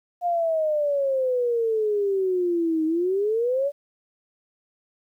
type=exponential two-way sweep; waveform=sine; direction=down then up; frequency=713 to 312.3 to 583 Hz; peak=-20 dBFS; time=0.21-3.72 s; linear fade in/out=50 ms; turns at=2.85 s; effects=10-bit